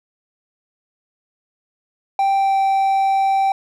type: tone with pitch glide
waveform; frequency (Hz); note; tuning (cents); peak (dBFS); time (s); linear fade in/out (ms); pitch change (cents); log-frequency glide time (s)
triangle; 784 to 778.6; G5 to G5; 0 to -12; -12; 2.19-3.52; 2; -12; 2.35-2.57
effects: none